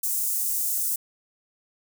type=high-pass noise; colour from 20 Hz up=white; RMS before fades=-26 dBFS; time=0.03-0.96 s; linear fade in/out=5 ms; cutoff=7100 Hz; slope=24 dB/octave; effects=none